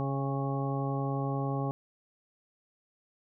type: harmonic tone with a mistuned harmonic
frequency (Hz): 137.6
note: C#3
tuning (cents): -12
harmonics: 1 / 2 / 3 / 4 / 5 / 6 / 8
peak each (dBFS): -31 / -36 / -39 / -40 / -43 / -39 / -41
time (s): 0-1.71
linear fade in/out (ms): 0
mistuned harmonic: 6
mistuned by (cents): -17
effects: none